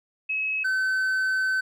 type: tone pair in turn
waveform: sine / triangle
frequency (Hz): 2569 / 1527.5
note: E7 / G6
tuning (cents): -45 / -45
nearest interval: major sixth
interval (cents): 900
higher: first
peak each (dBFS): -24 / -20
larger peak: second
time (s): 0.29-0.64 / 0.64-1.61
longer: second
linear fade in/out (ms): 10
effects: none